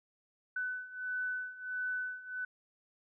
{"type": "beating tone pair", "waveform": "sine", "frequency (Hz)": [1500, 1501.5], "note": ["F#6", "F#6"], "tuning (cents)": [23, 25], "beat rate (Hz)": 1.5, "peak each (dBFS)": [-40, -37], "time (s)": [0.56, 2.45], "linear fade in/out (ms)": 5, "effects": []}